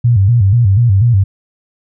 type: tone with vibrato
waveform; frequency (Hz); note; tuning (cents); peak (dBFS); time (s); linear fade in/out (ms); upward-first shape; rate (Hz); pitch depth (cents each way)
sine; 107.9; A2; -33; -6; 0.04-1.24; 10; square; 4.1; 180
effects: none